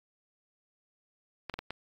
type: clicks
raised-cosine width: 0.3 ms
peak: -20 dBFS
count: 4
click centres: 1.497 / 1.54 / 1.59 / 1.706 s
effects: AAC 64 kbps